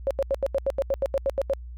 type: tone bursts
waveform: sine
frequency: 547 Hz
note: C#5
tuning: 23 cents flat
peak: -20 dBFS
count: 13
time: 0.07-1.535 s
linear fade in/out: 0 ms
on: 37 ms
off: 82 ms
effects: added 60 Hz sine -36 dBFS peak until 1.77 s